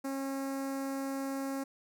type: tone with notch filter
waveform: sawtooth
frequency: 271.8 Hz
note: C#4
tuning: 34 cents flat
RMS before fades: -36 dBFS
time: 0.04-1.64 s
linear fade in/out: 10 ms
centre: 3200 Hz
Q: 0.72
effects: none